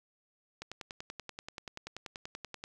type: click train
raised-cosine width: 0.2 ms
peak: -24 dBFS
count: 22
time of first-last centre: 0.62-2.639 s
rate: 10.4 Hz
effects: none